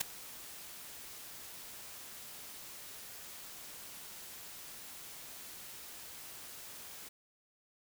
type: noise with ADSR envelope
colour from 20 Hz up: white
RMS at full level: -29 dBFS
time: 0-7.09 s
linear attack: 12 ms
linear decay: 5 ms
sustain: -20 dB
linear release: 10 ms
effects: none